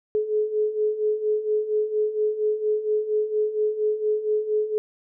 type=beating tone pair; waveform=sine; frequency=423.6 / 427.9 Hz; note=G#4 / A4; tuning=+34 / -48 cents; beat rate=4.3 Hz; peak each=-27 / -22 dBFS; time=0.15-4.78 s; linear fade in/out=0 ms; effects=none